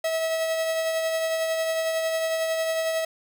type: tone with tremolo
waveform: 45% pulse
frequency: 647 Hz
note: E5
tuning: 32 cents flat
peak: -22 dBFS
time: 0.04-3.05 s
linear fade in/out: 5 ms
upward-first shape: triangle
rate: 11 Hz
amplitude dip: 35%
effects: none